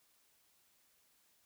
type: silence
effects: white hiss -72 dBFS RMS until 1.45 s